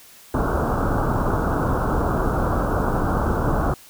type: low-pass noise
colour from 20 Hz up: pink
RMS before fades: -21 dBFS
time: 0.34-3.74 s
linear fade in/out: 2 ms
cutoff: 1500 Hz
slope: 96 dB/octave
effects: white hiss -47 dBFS RMS until 3.89 s